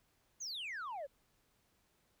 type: exponential sweep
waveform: sine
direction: down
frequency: 6770 to 523.3 Hz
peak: -38 dBFS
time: 0.4-1.07 s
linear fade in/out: 20 ms
effects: tanh soft clip ceiling -39 dBFS + pink hiss -75 dBFS RMS until 2.2 s